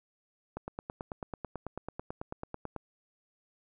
click train, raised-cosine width 1 ms, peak -23 dBFS, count 21, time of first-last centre 0.57-2.763 s, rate 9.12 Hz, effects none

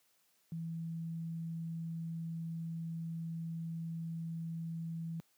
sine tone, 164.81 Hz, E3, in tune, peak -37 dBFS, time 0.52-5.2 s, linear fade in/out 0 ms, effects white hiss -73 dBFS RMS until 5.37 s + high-pass 100 Hz 12 dB/octave

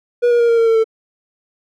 triangle tone with pitch steps, 482.7 / 476.3 / 470 / 463.8 / 457.7 / 451.7 / 445.7 Hz, B4 / A#4 / A#4 / A#4 / A#4 / A4 / A4, -40 / +37 / +14 / -9 / -32 / +45 / +22 cents, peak -8 dBFS, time 0.22-0.843 s, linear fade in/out 20 ms, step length 89 ms, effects none

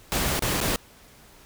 pink noise with dropouts, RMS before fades -25 dBFS, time 0.12-0.76 s, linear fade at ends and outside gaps 0 ms, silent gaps 0.393-0.423 / 0.604-0.612 s, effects pink hiss -52 dBFS RMS until 1.45 s

